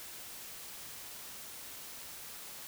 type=silence; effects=white hiss -47 dBFS RMS until 2.67 s